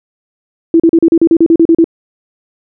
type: tone bursts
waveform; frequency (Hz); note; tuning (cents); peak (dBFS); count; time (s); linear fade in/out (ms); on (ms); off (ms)
sine; 330.9; E4; +7; -3; 12; 0.74-1.843; 2; 58; 37
effects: none